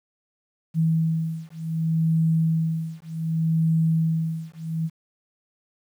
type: beating tone pair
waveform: sine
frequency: 161.5 / 162.16 Hz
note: E3 / E3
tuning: -35 / -28 cents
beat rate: 0.66 Hz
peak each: -23 dBFS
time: 0.74-4.9 s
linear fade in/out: 50 ms
effects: 9-bit